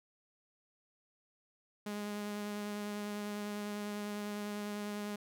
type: tone with vibrato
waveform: sawtooth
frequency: 207 Hz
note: G#3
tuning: 5 cents flat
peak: -34 dBFS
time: 1.86-5.16 s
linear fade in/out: 5 ms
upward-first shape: sine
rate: 10 Hz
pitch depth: 12 cents each way
effects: none